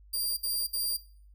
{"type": "tone bursts", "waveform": "5% pulse", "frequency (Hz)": 4759, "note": "D8", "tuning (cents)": 22, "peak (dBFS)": -22, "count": 3, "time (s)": [0.13, 0.97], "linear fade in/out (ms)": 10, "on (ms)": 240, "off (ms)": 60, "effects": ["noise-tail reverb RT60 0.5 s tail -17 dB re dry", "added 50 Hz sine -52 dBFS peak until 1.34 s"]}